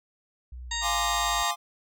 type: tone with pitch glide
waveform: sine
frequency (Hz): 62 to 54.6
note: B1 to A1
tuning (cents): +7 to -13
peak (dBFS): -37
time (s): 0.52-1.43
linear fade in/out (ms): 5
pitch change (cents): -220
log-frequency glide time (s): 0.66-0.77
type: harmonic tone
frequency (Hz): 932.3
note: A#5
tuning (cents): 0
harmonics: 1 / 2 / 3 / 4 / 5 / 7 / 8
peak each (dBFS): -37 / -34 / -41 / -33 / -38 / -38 / -36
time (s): 0.71-1.51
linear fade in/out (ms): 5
type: chord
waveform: square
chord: D half-diminished seventh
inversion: first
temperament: equal with one note detuned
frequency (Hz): 698.5 / 830.6 / 1046.5 / 1185.6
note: F5 / Ab5 / C6 / D6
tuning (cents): 0 / 0 / 0 / +16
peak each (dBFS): -34 / -33 / -33 / -31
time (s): 0.81-1.56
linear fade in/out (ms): 50
effects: none